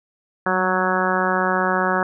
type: harmonic tone with a mistuned harmonic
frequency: 185 Hz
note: F#3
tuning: in tune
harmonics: 1 / 2 / 3 / 4 / 5 / 6 / 7 / 8 / 9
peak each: -26 / -26 / -26 / -26 / -26 / -26 / -26 / -26 / -26 dBFS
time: 0.46-2.03 s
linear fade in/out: 2 ms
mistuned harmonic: 1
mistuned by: +28 cents
effects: none